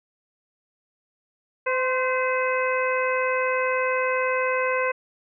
harmonic tone with a mistuned harmonic, 512 Hz, C5, 38 cents flat, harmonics 1 / 2 / 3 / 4 / 5, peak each -24 / -27 / -29 / -30 / -31 dBFS, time 1.66-4.92 s, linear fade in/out 10 ms, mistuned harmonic 2, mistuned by +30 cents, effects none

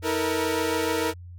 sawtooth tone cluster, 320.4 / 450.6 / 477.5 Hz, E4 / A4 / A#4, -49 / +41 / +42 cents, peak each -24 dBFS, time 0.02-1.14 s, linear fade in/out 50 ms, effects added 88 Hz sine -39 dBFS peak until 1.38 s

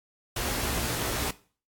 pink noise with comb filter, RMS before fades -30 dBFS, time 0.36-1.31 s, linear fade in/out 5 ms, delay 17 ms, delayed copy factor +1, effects noise-tail reverb RT60 0.4 s tail -18 dB re dry + AAC 64 kbps

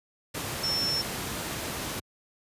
sine tone in noise, 5400 Hz, E8, 41 cents sharp, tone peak -26 dBFS, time 0.63-1.02 s, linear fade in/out 10 ms, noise pink, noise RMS -33 dBFS, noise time 0.34-2 s, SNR +4 dB, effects high-pass 80 Hz 12 dB/octave + resampled to 32000 Hz

